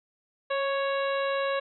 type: harmonic tone with a mistuned harmonic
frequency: 554.4 Hz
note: C#5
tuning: in tune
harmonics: 1 / 2 / 3 / 4 / 5 / 6 / 7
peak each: -27 / -32 / -35 / -41 / -39 / -47 / -41 dBFS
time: 0.5-1.6 s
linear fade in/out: 10 ms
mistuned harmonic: 1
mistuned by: -18 cents
effects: none